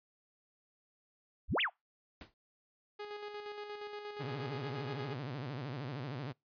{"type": "exponential two-way sweep", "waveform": "sine", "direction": "up then down", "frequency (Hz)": [34.34, 3500, 616], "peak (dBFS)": -29, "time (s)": [1.48, 1.7], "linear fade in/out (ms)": 50, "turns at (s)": 1.61}
{"type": "noise with exponential decay", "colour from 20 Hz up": "pink", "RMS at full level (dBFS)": -45, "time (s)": [2.21, 2.34], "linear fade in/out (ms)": 1, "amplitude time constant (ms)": 28}
{"type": "tone with tremolo", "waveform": "sawtooth", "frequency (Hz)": 415.3, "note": "G#4", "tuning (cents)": 0, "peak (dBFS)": -37, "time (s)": [2.99, 5.14], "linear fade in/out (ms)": 10, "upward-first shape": "square", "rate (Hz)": 8.5, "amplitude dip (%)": 40}
{"type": "tone with vibrato", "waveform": "sawtooth", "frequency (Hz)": 134.4, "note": "C3", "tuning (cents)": 47, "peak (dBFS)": -35, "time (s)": [4.19, 6.33], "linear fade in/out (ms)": 20, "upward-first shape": "sine", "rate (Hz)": 13, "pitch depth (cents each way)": 210}
{"effects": ["noise-tail reverb RT60 0.2 s tail -26 dB re dry", "resampled to 11025 Hz"]}